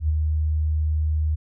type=tone with ADSR envelope; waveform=sine; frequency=77.2 Hz; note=D#2; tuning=13 cents flat; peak=-16 dBFS; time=0-1.36 s; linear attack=88 ms; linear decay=23 ms; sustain=-3 dB; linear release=18 ms; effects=none